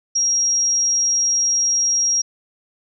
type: tone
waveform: sine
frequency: 5630 Hz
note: F8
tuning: 13 cents sharp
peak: -15 dBFS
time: 0.15-2.22 s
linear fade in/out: 10 ms
effects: none